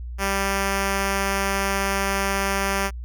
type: tone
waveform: 5% pulse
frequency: 196.3 Hz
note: G3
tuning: 3 cents sharp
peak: -10 dBFS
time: 0.18-2.91 s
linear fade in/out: 50 ms
effects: added 60 Hz sine -30 dBFS peak until 3.04 s